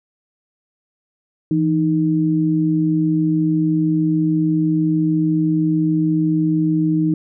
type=tone pair together; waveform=sine; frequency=164.81 / 311.1 Hz; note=E3 / D#4; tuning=0 / 0 cents; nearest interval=major seventh; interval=1100 cents; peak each=-18 / -16 dBFS; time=1.51-7.14 s; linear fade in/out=2 ms; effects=none